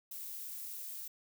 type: noise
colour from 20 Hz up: violet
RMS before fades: -44 dBFS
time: 0.11-1.08 s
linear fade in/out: 5 ms
effects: none